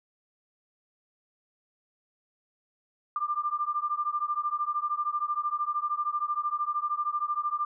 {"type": "beating tone pair", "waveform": "sine", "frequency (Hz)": [1187, 1200], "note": ["D6", "D6"], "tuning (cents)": [18, 37], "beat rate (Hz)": 13, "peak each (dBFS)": -30, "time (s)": [3.16, 7.65], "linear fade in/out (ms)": 2, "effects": []}